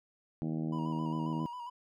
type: harmonic tone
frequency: 79.3 Hz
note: D#2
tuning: 33 cents sharp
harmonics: 2 / 3 / 4 / 5 / 6 / 7 / 8 / 9 / 10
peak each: -35 / -37 / -38 / -51 / -53 / -53 / -53 / -55 / -57 dBFS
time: 0.42-1.46 s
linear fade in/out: 0 ms
type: tone with vibrato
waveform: triangle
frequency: 972 Hz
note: B5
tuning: 28 cents flat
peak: -38 dBFS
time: 0.72-1.7 s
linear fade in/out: 10 ms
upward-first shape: square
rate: 7.4 Hz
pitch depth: 41 cents each way
effects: none